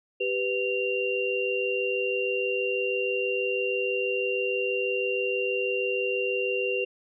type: tone cluster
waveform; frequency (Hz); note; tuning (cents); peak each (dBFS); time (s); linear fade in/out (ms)
sine; 390.5 / 496.7 / 2769; G4 / B4 / F7; -7 / +10 / -15; -29; 0.2-6.85; 10
effects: none